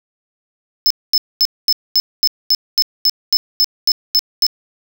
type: tone bursts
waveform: square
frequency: 5240 Hz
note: E8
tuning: 11 cents flat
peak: -10 dBFS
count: 14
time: 0.86-4.466 s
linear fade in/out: 0 ms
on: 44 ms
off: 230 ms
effects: none